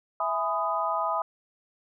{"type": "chord", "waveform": "sine", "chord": "E major seventh", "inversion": "none", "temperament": "equal with one note detuned", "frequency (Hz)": [659.3, 830.6, 1003.3, 1244.5], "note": ["E5", "G#5", "B5", "D#6"], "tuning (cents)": [0, 0, 27, 0], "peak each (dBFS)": [-31, -32, -30, -29], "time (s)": [0.2, 1.22], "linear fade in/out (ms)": 2, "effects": []}